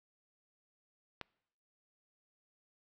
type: click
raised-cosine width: 0.3 ms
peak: -24 dBFS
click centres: 1.213 s
effects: noise-tail reverb RT60 0.8 s tail -26 dB re dry